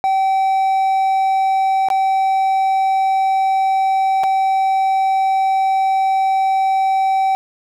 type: tone with dropouts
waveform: triangle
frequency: 770 Hz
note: G5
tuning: 31 cents flat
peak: -11 dBFS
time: 0.04-7.35 s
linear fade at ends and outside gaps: 0 ms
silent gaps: 1.886-1.902 / 4.235-4.239 s
effects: none